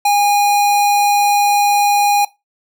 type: tone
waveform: square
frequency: 818 Hz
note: G#5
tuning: 26 cents flat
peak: -11 dBFS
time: 0.05-2.25 s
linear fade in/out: 5 ms
effects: noise-tail reverb RT60 0.2 s tail -19 dB re dry